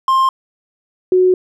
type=tone pair in turn; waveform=triangle / sine; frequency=1057 / 368.1 Hz; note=C6 / F#4; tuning=+17 / -9 cents; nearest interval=octave + tritone; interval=1826 cents; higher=first; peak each=-8 dBFS; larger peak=neither; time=0.08-0.29 / 1.12-1.34 s; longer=second; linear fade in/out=2 ms; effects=none